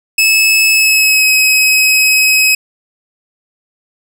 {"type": "tone with pitch glide", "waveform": "sawtooth", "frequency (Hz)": [2599, 2547], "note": ["E7", "D#7"], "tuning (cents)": [-25, 40], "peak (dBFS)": -4, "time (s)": [0.18, 2.55], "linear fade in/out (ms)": 5, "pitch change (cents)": -35, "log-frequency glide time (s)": [0.71, 1.28], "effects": []}